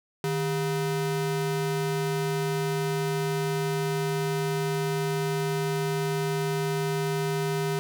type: ring-modulated tone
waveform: square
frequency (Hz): 278.1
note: C#4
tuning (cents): +6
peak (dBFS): -23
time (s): 0.24-7.79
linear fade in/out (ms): 0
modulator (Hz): 123
effects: none